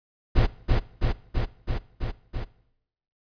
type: noise with echo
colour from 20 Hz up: brown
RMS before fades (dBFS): -17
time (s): 0.35-0.47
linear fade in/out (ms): 20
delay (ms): 330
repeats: 6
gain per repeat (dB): -2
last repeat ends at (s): 2.45
effects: noise-tail reverb RT60 0.8 s tail -20 dB re dry + resampled to 11025 Hz